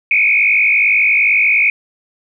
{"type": "tone with frequency modulation", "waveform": "sine", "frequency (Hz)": 2349, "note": "D7", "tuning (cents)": 0, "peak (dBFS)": -9, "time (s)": [0.11, 1.7], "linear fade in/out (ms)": 2, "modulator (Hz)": 51.2, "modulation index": 3.2, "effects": []}